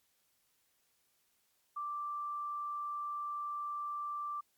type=tone; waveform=sine; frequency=1174.7 Hz; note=D6; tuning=in tune; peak=-36 dBFS; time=1.76-4.41 s; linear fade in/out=10 ms; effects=white hiss -75 dBFS RMS until 4.57 s + MP3 96 kbps